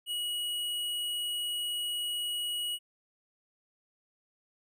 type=tone; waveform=square; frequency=2911 Hz; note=F#7; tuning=29 cents flat; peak=-32 dBFS; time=0.06-2.79 s; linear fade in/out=50 ms; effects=none